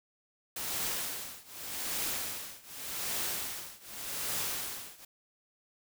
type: noise with tremolo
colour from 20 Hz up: white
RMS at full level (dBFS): -33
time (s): 0.56-5.05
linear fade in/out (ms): 5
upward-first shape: triangle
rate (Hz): 0.85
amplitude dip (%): 95
effects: none